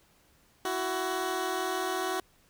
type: tone pair together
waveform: 15% pulse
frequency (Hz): 332.8 / 373.6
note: E4 / F#4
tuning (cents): +17 / +17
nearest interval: major second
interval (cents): 200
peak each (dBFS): -29 / -24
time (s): 0.65-2.2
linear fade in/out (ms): 2
effects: pink hiss -64 dBFS RMS until 2.49 s